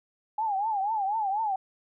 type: tone with vibrato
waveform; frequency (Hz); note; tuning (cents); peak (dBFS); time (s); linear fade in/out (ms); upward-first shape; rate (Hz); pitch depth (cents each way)
sine; 830.6; G#5; 0; -25; 0.38-1.56; 5; triangle; 4.1; 170
effects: none